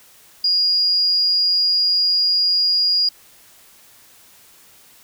sine tone, 4859 Hz, D#8, 42 cents flat, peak -14 dBFS, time 0.44-3.09 s, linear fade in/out 5 ms, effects white hiss -49 dBFS RMS until 5.03 s

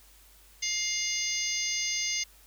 harmonic tone with a mistuned harmonic, 702 Hz, F5, 9 cents sharp, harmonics 3 / 4 / 5 / 6 / 7 / 8 / 9, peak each -34 / -38 / -40 / -42 / -34 / -43 / -32 dBFS, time 0.62-2.24 s, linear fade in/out 10 ms, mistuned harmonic 4, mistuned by +26 cents, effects added 50 Hz sine -58 dBFS peak until 2.46 s + white hiss -58 dBFS RMS until 2.46 s

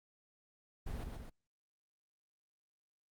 brown noise with echo, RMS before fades -40 dBFS, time 0.86-1.04 s, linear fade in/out 10 ms, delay 130 ms, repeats 2, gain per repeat -3 dB, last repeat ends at 1.3 s, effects Opus 24 kbps

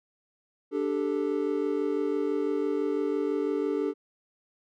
triangle chord, D suspended fourth, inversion none, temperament equal with one note detuned, 293.7 / 394 / 440 Hz, D4 / G4 / A4, 0 / +9 / 0 cents, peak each -28 dBFS, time 0.71-3.94 s, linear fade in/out 50 ms, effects none

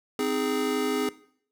square chord, Ab major, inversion first, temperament just, 259.6 / 311.5 / 415.3 Hz, C4 / Eb4 / Ab4, -13 / +2 / 0 cents, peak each -30 / -33 / -28 dBFS, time 0.19-1.09 s, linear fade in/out 2 ms, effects noise-tail reverb RT60 0.6 s tail -19 dB re dry

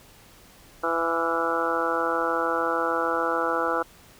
harmonic tone with a mistuned harmonic, 166.6 Hz, E3, 19 cents sharp, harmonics 2 / 3 / 4 / 5 / 6 / 7 / 8 / 9, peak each -32 / -28 / -32 / -32 / -33 / -32 / -28 / -32 dBFS, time 0.83-3.83 s, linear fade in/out 10 ms, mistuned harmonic 9, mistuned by -62 cents, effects pink hiss -52 dBFS RMS until 4.19 s

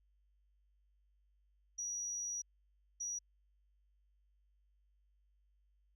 sine tone bursts at uneven times, 5800 Hz, F#8, 35 cents flat, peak -37 dBFS, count 2, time 1.78-2.42 / 3-3.19 s, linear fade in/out 10 ms, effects tanh soft clip ceiling -34 dBFS + added 50 Hz sine -70 dBFS peak until 5.95 s

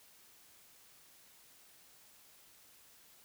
silence, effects white hiss -62 dBFS RMS until 3.24 s

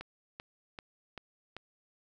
click train, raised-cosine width 0.3 ms, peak -26 dBFS, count 5, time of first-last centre 0.01-1.566 s, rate 2.57 Hz, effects none

